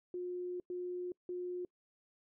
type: tone bursts at uneven times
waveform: sine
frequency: 358.3 Hz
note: F4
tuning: 44 cents sharp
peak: -37 dBFS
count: 3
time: 0.14-0.6 / 0.7-1.12 / 1.29-1.65 s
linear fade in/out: 2 ms
effects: noise-tail reverb RT60 0.1 s tail -26 dB re dry